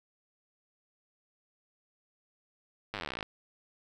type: slowing click train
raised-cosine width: 0.3 ms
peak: -20 dBFS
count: 22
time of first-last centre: 2.94-3.228 s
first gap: 9 ms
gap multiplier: 1.04
effects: none